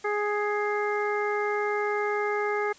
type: harmonic tone with a mistuned harmonic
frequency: 415.3 Hz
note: G#4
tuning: in tune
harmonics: 1 / 2 / 3 / 4 / 5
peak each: -27 / -32 / -33 / -35 / -34 dBFS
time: 0.04-2.73 s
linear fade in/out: 10 ms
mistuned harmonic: 5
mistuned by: +20 cents
effects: white hiss -53 dBFS RMS until 2.78 s + resampled to 16000 Hz